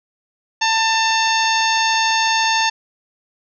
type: harmonic tone with a mistuned harmonic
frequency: 894 Hz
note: A5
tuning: 27 cents sharp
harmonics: 1 / 2 / 3 / 4 / 5 / 6 / 7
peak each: -18 / -21 / -23 / -24 / -25 / -26 / -26 dBFS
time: 0.61-2.7 s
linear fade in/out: 10 ms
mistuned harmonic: 7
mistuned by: +50 cents
effects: none